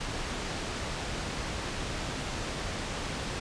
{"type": "low-pass noise", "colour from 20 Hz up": "pink", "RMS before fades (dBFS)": -35, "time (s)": [0, 3.4], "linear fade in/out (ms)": 10, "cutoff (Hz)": 6400, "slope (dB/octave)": 12, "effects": ["resampled to 22050 Hz"]}